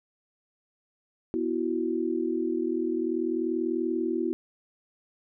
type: chord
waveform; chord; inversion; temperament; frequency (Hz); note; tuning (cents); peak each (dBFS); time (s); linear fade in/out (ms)
sine; B suspended fourth; none; equal; 246.9 / 329.6 / 370; B3 / E4 / F#4; 0 / 0 / 0; -32 / -28 / -30; 1.34-4.33; 0
effects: none